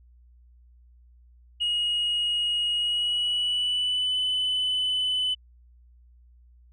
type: tone with pitch glide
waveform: sine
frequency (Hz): 2885 to 3009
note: F#7 to F#7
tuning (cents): -44 to +28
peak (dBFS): -21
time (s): 1.6-5.35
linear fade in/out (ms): 20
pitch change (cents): +72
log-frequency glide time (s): 2.75-4.19
effects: tanh soft clip ceiling -21 dBFS + added 60 Hz sine -52 dBFS peak until 6.72 s